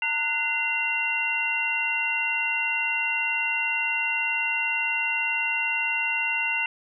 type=tone cluster; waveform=sine; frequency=909 / 1476 / 2063 / 2754 Hz; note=A#5 / F#6 / C7 / F7; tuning=-44 / -5 / -25 / -25 cents; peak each=-33 / -33 / -29 / -25 dBFS; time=0.02-6.66 s; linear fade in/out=2 ms; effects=none